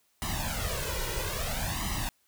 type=noise with flanger; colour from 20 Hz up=pink; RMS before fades=-32 dBFS; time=0.22-2.09 s; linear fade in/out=0 ms; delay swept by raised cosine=1 to 2.1 ms; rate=0.6 Hz; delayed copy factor=+0.85; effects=white hiss -70 dBFS RMS until 2.27 s